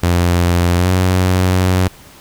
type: tone with pitch glide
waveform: sawtooth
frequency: 87.31 to 92.13 Hz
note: F2 to F#2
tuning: 0 to -7 cents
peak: -7 dBFS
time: 0.03-1.88 s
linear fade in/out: 5 ms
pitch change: +93 cents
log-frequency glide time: 0.77-0.89 s
effects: pink hiss -41 dBFS RMS until 2.2 s